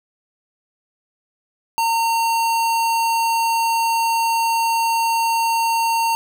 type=tone; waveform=square; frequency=915 Hz; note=A#5; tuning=32 cents flat; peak=-17 dBFS; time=1.78-6.15 s; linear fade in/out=0 ms; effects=none